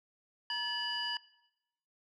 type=tone cluster; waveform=sine; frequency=949 / 1723 / 2953 / 4843 Hz; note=A#5 / A6 / F#7 / D#8; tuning=+31 / -37 / -4 / -48 cents; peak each=-40 / -38 / -36 / -38 dBFS; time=0.5-1.17 s; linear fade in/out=2 ms; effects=noise-tail reverb RT60 0.9 s tail -21 dB re dry + tanh soft clip ceiling -24 dBFS